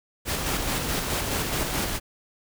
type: noise with tremolo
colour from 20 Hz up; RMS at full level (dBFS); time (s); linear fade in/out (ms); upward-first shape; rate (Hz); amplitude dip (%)
pink; -26; 0.25-2; 50; square; 4.7; 30
effects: none